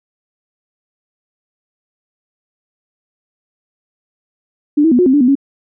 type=tone with pitch steps; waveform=sine; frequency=294.5 / 324.5 / 246 / 360.3 / 261.8 / 291.1 / 247.3 / 276.7 Hz; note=D4 / E4 / B3 / F#4 / C4 / D4 / B3 / C#4; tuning=+5 / -27 / -7 / -46 / +1 / -15 / +3 / -3 cents; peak=-7 dBFS; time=4.77-5.354 s; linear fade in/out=10 ms; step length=73 ms; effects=none